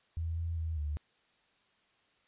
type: tone with pitch steps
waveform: sine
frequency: 82.3 / 83.5 / 80.9 / 74.2 Hz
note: E2 / E2 / E2 / D2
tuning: -2 / +23 / -32 / +18 cents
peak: -32 dBFS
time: 0.17-0.97 s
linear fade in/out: 0 ms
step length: 200 ms
effects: white hiss -70 dBFS RMS until 2.27 s + resampled to 8000 Hz